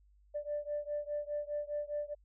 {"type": "beating tone pair", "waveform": "sine", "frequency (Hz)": [587.3, 592.2], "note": ["D5", "D5"], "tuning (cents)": [0, 14], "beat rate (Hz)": 4.9, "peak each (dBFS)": [-37, -38], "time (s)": [0.34, 2.15], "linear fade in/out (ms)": 20, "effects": ["tanh soft clip ceiling -28 dBFS", "added 50 Hz sine -62 dBFS peak until 2.24 s"]}